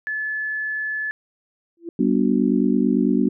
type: tone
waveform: sine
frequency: 1726 Hz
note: A6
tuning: 34 cents flat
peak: -23 dBFS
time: 0.07-1.11 s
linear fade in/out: 0 ms
type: tone with exponential growth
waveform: sine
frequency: 338.4 Hz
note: E4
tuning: 45 cents sharp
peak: -24 dBFS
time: 1.77-1.89 s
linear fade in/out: 2 ms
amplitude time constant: 25 ms
type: chord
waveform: sine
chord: G major seventh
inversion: none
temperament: just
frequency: 196 / 245 / 294 / 367.5 Hz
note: G3 / B3 / D4 / F#4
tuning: 0 / -14 / +2 / -12 cents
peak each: -21 / -19 / -22 / -25 dBFS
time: 1.99-3.29 s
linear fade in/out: 5 ms
effects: none